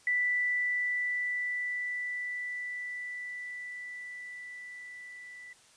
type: tone with level ramp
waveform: sine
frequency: 1975.5 Hz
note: B6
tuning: in tune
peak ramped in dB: -25 to -45 dBFS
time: 0.07-5.53 s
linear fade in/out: 2 ms
effects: white hiss -60 dBFS RMS until 5.76 s + resampled to 22050 Hz